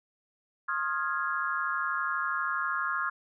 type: chord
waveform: sine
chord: F minor seventh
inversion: second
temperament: equal with one note detuned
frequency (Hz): 1068.5 / 1244.5 / 1396.9 / 1661.2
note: C6 / Eb6 / F6 / Ab6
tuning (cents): +36 / 0 / 0 / 0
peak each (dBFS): -34 / -34 / -32 / -34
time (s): 0.68-3.1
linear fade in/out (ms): 10
effects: none